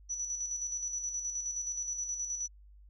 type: tone with tremolo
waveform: sine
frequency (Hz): 5920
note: F#8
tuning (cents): 0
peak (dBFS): -32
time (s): 0.09-2.48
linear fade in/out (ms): 20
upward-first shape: square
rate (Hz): 9.5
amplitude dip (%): 45
effects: added 50 Hz sine -53 dBFS peak until 2.89 s